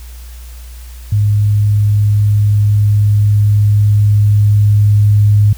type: tone with level ramp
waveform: sine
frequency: 103.83 Hz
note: G#2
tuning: in tune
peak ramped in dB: -8 to -5 dBFS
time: 1.12-5.53 s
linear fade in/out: 5 ms
effects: added 60 Hz sine -28 dBFS peak until 5.57 s + white hiss -41 dBFS RMS until 5.57 s